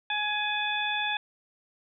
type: harmonic tone with a mistuned harmonic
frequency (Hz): 838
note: G#5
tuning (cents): +15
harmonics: 1 / 2 / 3 / 4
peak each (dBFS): -32 / -32 / -32 / -32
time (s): 0.1-1.17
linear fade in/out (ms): 2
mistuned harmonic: 4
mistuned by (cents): +55
effects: none